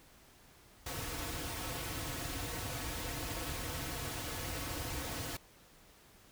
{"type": "noise with comb filter", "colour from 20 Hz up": "pink", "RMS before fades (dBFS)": -40, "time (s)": [0.86, 5.37], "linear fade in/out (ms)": 5, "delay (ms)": 5, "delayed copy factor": -0.7, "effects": ["pink hiss -61 dBFS RMS until 6.31 s"]}